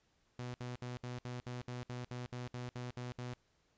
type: tone bursts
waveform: sawtooth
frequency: 123.47 Hz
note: B2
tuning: in tune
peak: -37 dBFS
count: 14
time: 0.39-3.335 s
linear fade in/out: 0 ms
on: 150 ms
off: 65 ms
effects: pink hiss -75 dBFS RMS until 3.77 s + resampled to 16000 Hz